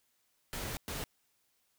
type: noise bursts at uneven times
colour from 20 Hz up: pink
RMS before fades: -39 dBFS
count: 2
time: 0.53-0.77 / 0.88-1.04 s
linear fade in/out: 0 ms
effects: white hiss -75 dBFS RMS until 1.78 s